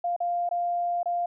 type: tone with dropouts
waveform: sine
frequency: 698.5 Hz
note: F5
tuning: in tune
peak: -24 dBFS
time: 0.04-1.26 s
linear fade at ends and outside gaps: 5 ms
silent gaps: 0.164-0.203 / 0.491-0.511 / 1.031-1.057 s
effects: none